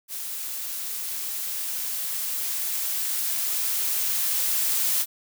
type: noise with level ramp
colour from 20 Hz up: blue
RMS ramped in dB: -33 to -23 dBFS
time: 0.08-5.06 s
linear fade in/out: 50 ms
effects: none